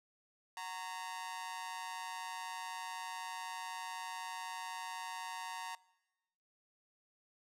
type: tone with amplitude modulation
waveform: sawtooth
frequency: 924 Hz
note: A#5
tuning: 16 cents flat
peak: -34 dBFS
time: 0.57-5.75 s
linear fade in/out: 2 ms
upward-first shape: sine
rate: 180 Hz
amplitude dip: 95%
effects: noise-tail reverb RT60 1.0 s tail -22 dB re dry + low-pass 11000 Hz 12 dB/octave